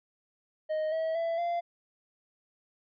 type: tone with pitch steps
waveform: triangle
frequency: 622.3 / 643.9 / 666.2 / 689.3 Hz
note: D#5 / E5 / E5 / F5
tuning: 0 / -41 / +18 / -23 cents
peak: -26 dBFS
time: 0.69-1.61 s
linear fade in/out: 20 ms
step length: 230 ms
effects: resampled to 11025 Hz